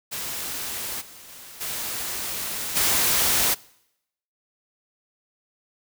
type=noise with level steps; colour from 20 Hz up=white; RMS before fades=-31 / -45 / -43 / -30 / -21 dBFS; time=0.11-3.55 s; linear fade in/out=20 ms; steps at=1 / 1.28 / 1.6 / 2.75 s; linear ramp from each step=20 ms; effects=noise-tail reverb RT60 0.8 s tail -23 dB re dry